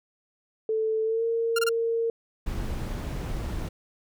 sine tone with pitch glide, 440 to 459.2 Hz, A4 to A#4, 0 to -26 cents, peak -23 dBFS, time 0.69-2.1 s, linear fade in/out 2 ms, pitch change +74 cents, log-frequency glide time 1.04-1.24 s
sawtooth tone bursts, 1396.9 Hz, F6, in tune, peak -20 dBFS, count 3, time 1.56-1.692 s, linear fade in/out 5 ms, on 28 ms, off 24 ms
brown noise, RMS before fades -31 dBFS, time 2.46-3.69 s, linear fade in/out 10 ms
effects none

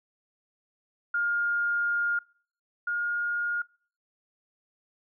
sine tone pair in turn, 1414 / 1423.8 Hz, F6 / F6, +21 / +33 cents, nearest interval unison, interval 12 cents, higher second, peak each -24 / -26 dBFS, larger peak first, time 1.14-2.19 / 2.87-3.62 s, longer first, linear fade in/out 5 ms, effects noise-tail reverb RT60 0.5 s tail -26 dB re dry

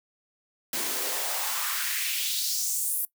white noise with high-pass filter sweep, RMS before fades -29 dBFS, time 0.73-3.05 s, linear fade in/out 2 ms, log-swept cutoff 240 to 12000 Hz, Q 2.2, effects noise-tail reverb RT60 0.1 s tail -19 dB re dry

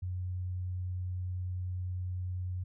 sine tone, 91 Hz, F#2, 28 cents flat, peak -33 dBFS, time 0.02-2.64 s, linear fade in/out 10 ms, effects none

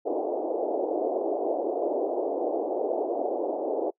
pink band-pass noise, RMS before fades -28 dBFS, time 0.05-3.91 s, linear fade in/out 20 ms, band 320 to 740 Hz, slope 48 dB/octave, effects noise-tail reverb RT60 0.1 s tail -23 dB re dry

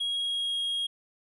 triangle tone with pitch glide, 3299 to 3271 Hz, G#7 to G#7, -12 to -27 cents, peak -26 dBFS, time 0-0.87 s, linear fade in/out 10 ms, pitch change -15 cents, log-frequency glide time 0.1-0.59 s, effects resampled to 24000 Hz

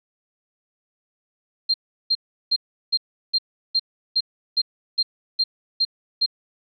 sine tone bursts, 4186 Hz, C8, in tune, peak -16 dBFS, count 12, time 1.69-6.262 s, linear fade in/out 10 ms, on 51 ms, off 360 ms, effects none

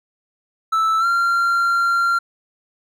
triangle tone with pitch glide, 1316 to 1380.6 Hz, E6 to F6, -3 to -20 cents, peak -13 dBFS, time 0.72-2.19 s, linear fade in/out 10 ms, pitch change +83 cents, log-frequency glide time 0.99-1.06 s, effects none

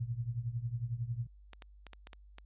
sine tone with tremolo, 118.4 Hz, A#2, 27 cents sharp, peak -30 dBFS, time 0-1.27 s, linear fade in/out 10 ms, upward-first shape triangle, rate 11 Hz, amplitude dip 90%
clicks, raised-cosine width 0.2 ms, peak -30 dBFS, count 7, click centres 1.533 / 1.622 / 1.867 / 1.933 / 2.071 / 2.132 / 2.384 s
effects added 50 Hz sine -54 dBFS peak until 2.45 s + resampled to 8000 Hz

